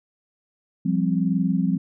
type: chord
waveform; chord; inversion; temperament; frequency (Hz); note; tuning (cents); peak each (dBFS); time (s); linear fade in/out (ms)
sine; F suspended second; none; equal; 174.61 / 196 / 261.6; F3 / G3 / C4; 0 / 0 / 0; -22 / -23 / -25; 0.85-1.78; 10
effects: none